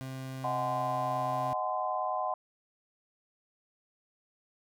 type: tone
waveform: 30% pulse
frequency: 131.8 Hz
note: C3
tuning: 13 cents sharp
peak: -35 dBFS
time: 0.01-1.53 s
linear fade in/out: 0 ms
type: chord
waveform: sine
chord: Ab dominant seventh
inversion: second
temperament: equal with one note detuned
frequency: 622.3 / 740 / 830.6 / 1031.5 Hz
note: Eb5 / Gb5 / Ab5 / C6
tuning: 0 / 0 / 0 / -25 cents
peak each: -36 / -33 / -39 / -34 dBFS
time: 0.44-2.34 s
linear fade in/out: 2 ms
effects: none